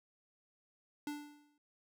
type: tone with exponential decay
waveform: square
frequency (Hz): 293.7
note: D4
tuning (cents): 0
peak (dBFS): -37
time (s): 1.07-1.58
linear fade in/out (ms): 2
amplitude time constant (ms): 110
effects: none